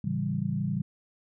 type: chord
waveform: sine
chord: A dominant seventh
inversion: none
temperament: equal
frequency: 110 / 138.59 / 164.81 / 196 Hz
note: A2 / C#3 / E3 / G3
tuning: 0 / 0 / 0 / 0 cents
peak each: -35 / -32 / -32 / -31 dBFS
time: 0.04-0.82 s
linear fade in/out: 5 ms
effects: none